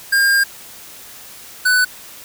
square tone pair in turn, 1608 / 1494.5 Hz, G6 / F#6, +44 / +17 cents, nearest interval minor second, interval 127 cents, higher first, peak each -12 dBFS, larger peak neither, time 0.12-0.44 / 1.65-1.85 s, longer first, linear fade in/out 10 ms, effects white hiss -38 dBFS RMS until 2.24 s

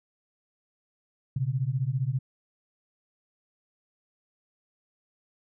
sine beating tone pair, 123.47 / 138.47 Hz, B2 / C#3, 0 / -2 cents, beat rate 15 Hz, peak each -28 dBFS, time 1.36-2.19 s, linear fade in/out 5 ms, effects none

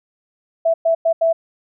sine tone bursts at uneven times, 659.3 Hz, E5, in tune, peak -12 dBFS, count 4, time 0.65-0.74 / 0.85-0.95 / 1.05-1.13 / 1.21-1.33 s, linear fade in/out 10 ms, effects none

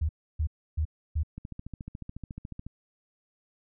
sine tone bursts, 77.5 Hz, D#2, 6 cents flat, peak -24 dBFS, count 4, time 0.01-1.234 s, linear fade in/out 10 ms, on 81 ms, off 300 ms
click train, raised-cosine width 5 ms, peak -26 dBFS, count 19, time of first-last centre 1.38-2.666 s, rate 14 Hz
effects none

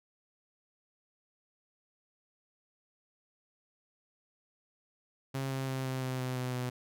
sawtooth tone with pitch steps, 134.8 / 133.41 / 132.03 / 130.66 / 129.31 / 127.97 / 126.65 / 125.34 Hz, C#3 / C3 / C3 / C3 / C3 / C3 / B2 / B2, -48 / +34 / +16 / -2 / -20 / -38 / +44 / +26 cents, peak -29 dBFS, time 5.34-6.7 s, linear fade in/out 10 ms, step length 170 ms, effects none

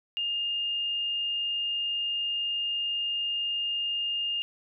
sine tone, 2823 Hz, F7, 18 cents sharp, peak -27 dBFS, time 0.17-4.42 s, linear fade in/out 0 ms, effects none

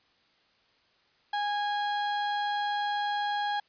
35% pulse tone, 824 Hz, G#5, 14 cents flat, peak -26 dBFS, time 1.33-3.6 s, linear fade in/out 5 ms, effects white hiss -66 dBFS RMS until 3.68 s + resampled to 11025 Hz

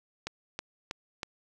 click train, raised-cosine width 0.2 ms, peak -17 dBFS, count 4, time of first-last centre 0.27-1.232 s, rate 3.12 Hz, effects none

